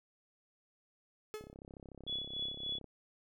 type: tone with exponential decay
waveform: 45% pulse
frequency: 428.6 Hz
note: A4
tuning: 45 cents flat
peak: -37 dBFS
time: 1.34-1.54 s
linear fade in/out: 0 ms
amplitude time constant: 43 ms
type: click train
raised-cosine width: 2 ms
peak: -37 dBFS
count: 49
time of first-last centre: 1.41-2.843 s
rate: 33.5 Hz
type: tone with tremolo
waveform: sine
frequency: 3400 Hz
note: G#7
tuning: 40 cents sharp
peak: -34 dBFS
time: 2.07-2.79 s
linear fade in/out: 10 ms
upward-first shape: triangle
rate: 3.5 Hz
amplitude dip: 80%
effects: none